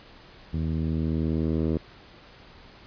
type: tone with low-pass filter sweep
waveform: 10% pulse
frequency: 80 Hz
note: D#2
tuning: 49 cents sharp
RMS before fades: -26 dBFS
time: 0.53-1.78 s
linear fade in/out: 10 ms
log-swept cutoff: 170 to 440 Hz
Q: 0.95
effects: pink hiss -50 dBFS RMS until 2.86 s + resampled to 11025 Hz